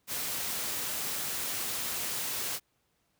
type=noise; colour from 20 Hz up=white; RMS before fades=-34 dBFS; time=0.07-2.6 s; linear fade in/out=50 ms; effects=pink hiss -74 dBFS RMS until 3.19 s + high-pass 60 Hz 12 dB/octave